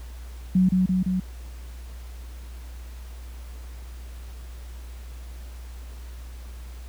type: tone with echo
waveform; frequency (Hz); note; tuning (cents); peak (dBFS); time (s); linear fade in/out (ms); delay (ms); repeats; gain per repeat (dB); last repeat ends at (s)
sine; 185; F#3; 0; -15; 0.55-0.69; 5; 170; 3; -2; 1.2
effects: added 60 Hz sine -36 dBFS peak until 6.88 s + pink hiss -51 dBFS RMS until 6.88 s